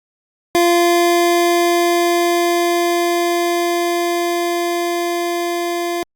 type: tone with level ramp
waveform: 25% pulse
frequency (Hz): 345.6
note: F4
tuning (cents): -18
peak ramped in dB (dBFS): -7 to -15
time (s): 0.55-6.03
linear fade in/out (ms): 0
effects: Opus 48 kbps